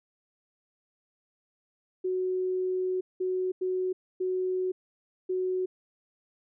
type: tone bursts at uneven times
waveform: sine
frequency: 370 Hz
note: F#4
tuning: in tune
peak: -26 dBFS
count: 5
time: 2.04-3.01 / 3.2-3.52 / 3.61-3.93 / 4.2-4.72 / 5.29-5.66 s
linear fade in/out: 10 ms
effects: none